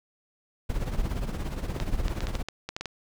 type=noise with tremolo; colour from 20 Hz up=brown; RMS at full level=-26 dBFS; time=0.69-2.43 s; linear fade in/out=10 ms; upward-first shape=triangle; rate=17 Hz; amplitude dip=75%
type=clicks; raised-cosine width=0.2 ms; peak=-16 dBFS; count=10; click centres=1.801 / 2.082 / 2.206 / 2.27 / 2.353 / 2.486 / 2.69 / 2.765 / 2.81 / 2.857 s
effects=none